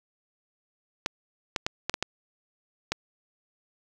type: clicks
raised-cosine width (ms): 0.2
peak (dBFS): -9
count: 7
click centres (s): 1.061 / 1.562 / 1.665 / 1.896 / 1.941 / 2.026 / 2.92
effects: 8-bit